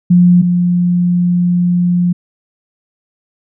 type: tone pair in turn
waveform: sine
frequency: 177.2 / 176.55 Hz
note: F3 / F3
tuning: +25 / +19 cents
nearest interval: unison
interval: 6 cents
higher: first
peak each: -4 / -9 dBFS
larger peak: first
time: 0.1-0.42 / 0.42-2.13 s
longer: second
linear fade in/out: 10 ms
effects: none